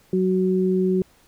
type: tone pair together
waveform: sine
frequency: 186.1 / 371.7 Hz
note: F#3 / F#4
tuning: +10 / +8 cents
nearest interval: octave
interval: 1198 cents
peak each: -20 dBFS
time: 0.13-1.02 s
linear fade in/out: 2 ms
effects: pink hiss -57 dBFS RMS until 1.27 s